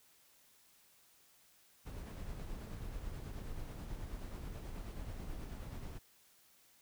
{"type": "noise with tremolo", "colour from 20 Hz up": "brown", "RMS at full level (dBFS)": -43, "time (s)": [1.85, 5.99], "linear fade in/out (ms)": 20, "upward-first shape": "sine", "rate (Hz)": 9.3, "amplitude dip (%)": 35, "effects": ["white hiss -67 dBFS RMS until 6.81 s"]}